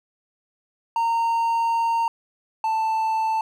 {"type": "tone pair in turn", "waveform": "triangle", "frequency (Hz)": [921, 884.6], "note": ["A#5", "A5"], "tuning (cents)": [-21, 9], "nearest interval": "minor second", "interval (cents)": 70, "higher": "first", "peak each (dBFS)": [-17, -18], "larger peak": "first", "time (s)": [[0.96, 2.08], [2.64, 3.41]], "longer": "first", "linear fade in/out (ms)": 2, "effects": []}